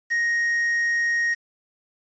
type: tone with quantisation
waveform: triangle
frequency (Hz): 1871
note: A#6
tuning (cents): +6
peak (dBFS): -18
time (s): 0.1-1.35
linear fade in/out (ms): 20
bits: 7
effects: resampled to 16000 Hz